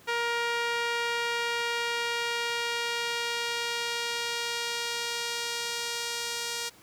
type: tone with band-pass filter sweep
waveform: sawtooth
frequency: 470.7 Hz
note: A#4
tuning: 17 cents sharp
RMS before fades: -31 dBFS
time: 0.07-6.7 s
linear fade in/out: 20 ms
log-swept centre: 1900 to 5700 Hz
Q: 0.82
effects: pink hiss -55 dBFS RMS until 6.82 s + high-pass 100 Hz 12 dB/octave